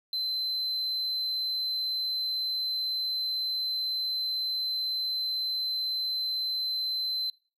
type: tone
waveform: triangle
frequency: 4069 Hz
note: C8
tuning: 49 cents flat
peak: -27 dBFS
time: 0.13-7.3 s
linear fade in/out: 2 ms
effects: noise-tail reverb RT60 0.4 s tail -24 dB re dry